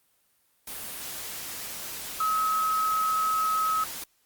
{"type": "tone in noise", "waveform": "sine", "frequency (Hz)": 1281, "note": "E6", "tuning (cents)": -50, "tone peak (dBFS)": -23, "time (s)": [2.2, 3.84], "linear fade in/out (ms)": 5, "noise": "white", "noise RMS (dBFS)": -37, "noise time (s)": [0.67, 4.04], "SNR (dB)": 11, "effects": ["white hiss -68 dBFS RMS until 4.25 s", "Opus 32 kbps"]}